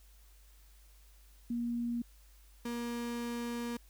sine / 35% pulse tone pair in turn, 237.2 / 237.2 Hz, A#3 / A#3, +30 / +30 cents, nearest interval unison, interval 0 cents, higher neither, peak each -32 / -34 dBFS, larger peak first, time 1.5-2.02 / 2.65-3.77 s, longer second, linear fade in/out 5 ms, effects added 50 Hz sine -57 dBFS peak until 3.89 s + white hiss -66 dBFS RMS until 3.89 s

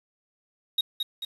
triangle tone with echo, 3771 Hz, A#7, 19 cents sharp, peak -19 dBFS, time 0.78-0.81 s, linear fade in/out 5 ms, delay 220 ms, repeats 2, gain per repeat -5 dB, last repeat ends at 1.25 s, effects resampled to 32000 Hz + 8-bit

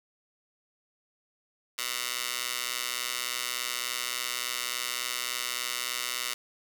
15% pulse tone with high-pass filter, 123.47 Hz, B2, in tune, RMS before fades -33 dBFS, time 1.78-6.34 s, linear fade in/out 5 ms, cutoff 2300 Hz, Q 0.66, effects none

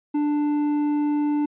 triangle tone with hard clipping, 294.9 Hz, D4, 7 cents sharp, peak -21 dBFS, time 0.14-1.46 s, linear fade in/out 10 ms, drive 9 dB, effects resampled to 8000 Hz

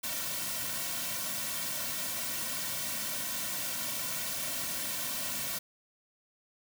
white noise with comb filter, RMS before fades -35 dBFS, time 0.03-5.59 s, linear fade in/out 10 ms, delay 2.4 ms, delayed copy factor -0.85, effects none

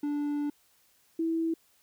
triangle / sine tone pair in turn, 291.8 / 327.5 Hz, D4 / E4, -11 / -11 cents, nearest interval major second, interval 200 cents, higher second, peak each -26 / -26 dBFS, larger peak neither, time 0.03-0.5 / 1.19-1.54 s, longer first, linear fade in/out 5 ms, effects white hiss -66 dBFS RMS until 1.82 s

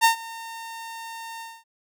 sawtooth tone with ADSR envelope, 912 Hz, A#5, 38 cents flat, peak -9 dBFS, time 0.01-1.64 s, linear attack 34 ms, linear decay 110 ms, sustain -22 dB, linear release 230 ms, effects none

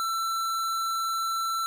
square tone, 1339 Hz, E6, 27 cents sharp, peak -27 dBFS, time 0-1.66 s, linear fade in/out 0 ms, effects none

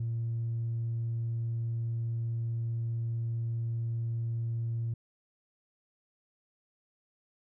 triangle tone with tanh clipping, 115.6 Hz, A#2, 14 cents flat, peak -30 dBFS, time 0-4.94 s, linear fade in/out 5 ms, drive 5 dB, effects none

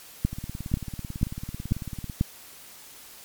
two click trains, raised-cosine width 5 ms, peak -9 / -21 dBFS, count 5 / 33, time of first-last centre 0.25-2.211 / 0.33-2.098 s, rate 2.04 / 18.1 Hz, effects white hiss -47 dBFS RMS until 3.24 s + MP3 96 kbps

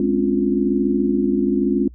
sine chord, Db major seventh, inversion second, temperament equal with one note detuned, 207.7 / 261.6 / 282.5 / 349.2 Hz, Ab3 / C4 / Db4 / F4, 0 / 0 / +33 / 0 cents, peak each -21 dBFS, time 0-1.88 s, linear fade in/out 2 ms, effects noise-tail reverb RT60 0.1 s tail -26 dB re dry + added 60 Hz sine -38 dBFS peak until 1.94 s

